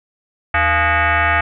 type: tone with frequency modulation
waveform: sine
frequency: 304.7 Hz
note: D#4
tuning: 36 cents flat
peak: -12 dBFS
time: 0.54-1.41 s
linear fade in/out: 5 ms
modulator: 386 Hz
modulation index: 5.3
effects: none